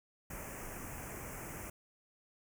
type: band-stop noise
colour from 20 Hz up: pink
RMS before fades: -45 dBFS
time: 0.3-1.7 s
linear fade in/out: 5 ms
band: 2600 to 6000 Hz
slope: 48 dB/octave
effects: none